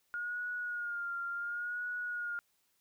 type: tone with vibrato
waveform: sine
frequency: 1426 Hz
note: F6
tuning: 36 cents sharp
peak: -35 dBFS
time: 0.14-2.39 s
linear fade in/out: 0 ms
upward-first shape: sine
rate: 0.7 Hz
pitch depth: 45 cents each way
effects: white hiss -75 dBFS RMS until 2.8 s